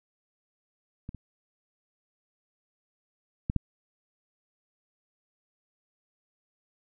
clicks, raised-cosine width 5 ms, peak -25 / -29 / -15 / -12 dBFS, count 4, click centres 1.091 / 1.147 / 3.499 / 3.563 s, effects none

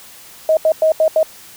sine tone bursts at uneven times, 632 Hz, D#5, 27 cents sharp, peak -9 dBFS, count 5, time 0.49-0.57 / 0.65-0.72 / 0.82-0.92 / 1-1.08 / 1.16-1.23 s, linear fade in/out 2 ms, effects white hiss -40 dBFS RMS until 1.56 s

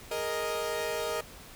sawtooth chord, Ab suspended second, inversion none, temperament equal, 415.3 / 466.2 / 622.3 Hz, Ab4 / Bb4 / Eb5, 0 / 0 / 0 cents, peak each -34 / -30 / -30 dBFS, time 0.11-1.21 s, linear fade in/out 5 ms, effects pink hiss -49 dBFS RMS until 1.55 s

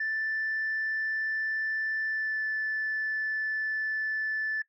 sine tone with pitch glide, 1763 to 1749.8 Hz, A6 to A6, +3 to -10 cents, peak -27 dBFS, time 0-4.62 s, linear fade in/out 5 ms, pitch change -13 cents, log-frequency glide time 2.07-2.43 s, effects noise-tail reverb RT60 0.1 s tail -18 dB re dry + tanh soft clip ceiling -24 dBFS

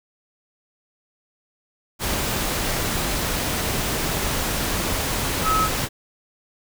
sine tone in noise, 1288 Hz, E6, 41 cents flat, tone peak -18 dBFS, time 5.43-5.69 s, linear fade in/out 50 ms, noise pink, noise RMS -24 dBFS, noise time 1.99-5.89 s, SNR +3 dB, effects none

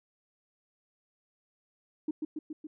sine tone with echo, 308 Hz, D#4, 17 cents flat, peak -27 dBFS, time 2.08-2.11 s, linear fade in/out 5 ms, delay 140 ms, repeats 4, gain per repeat -3 dB, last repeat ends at 2.67 s, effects tanh soft clip ceiling -23 dBFS

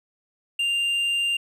sine tone with tanh clipping, 2792 Hz, F7, 1 cent flat, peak -22 dBFS, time 0.59-1.37 s, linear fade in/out 5 ms, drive 5 dB, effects none

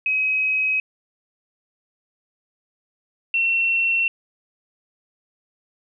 sine tone pair in turn, 2540 / 2713 Hz, D#7 / E7, +35 / +49 cents, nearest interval minor second, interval 114 cents, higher second, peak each -18 / -17 dBFS, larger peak second, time 0.06-0.8 / 3.34-4.08 s, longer neither, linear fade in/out 2 ms, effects none

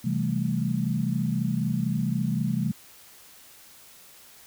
sine chord, A minor seventh, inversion first, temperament equal, 130.81 / 164.81 / 196 / 220 Hz, C3 / E3 / G3 / A3, 0 / 0 / 0 / 0 cents, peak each -29 dBFS, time 0.04-2.72 s, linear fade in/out 10 ms, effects white hiss -51 dBFS RMS until 4.46 s

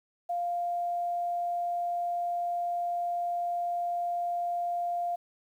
sine tone, 698 Hz, F5, 1 cent flat, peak -28 dBFS, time 0.29-5.16 s, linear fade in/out 10 ms, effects 10-bit

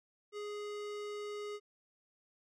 square tone with low-pass filter, 415.3 Hz, G#4, in tune, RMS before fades -42 dBFS, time 0.32-1.6 s, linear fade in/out 50 ms, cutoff 6900 Hz, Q 0.67, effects none

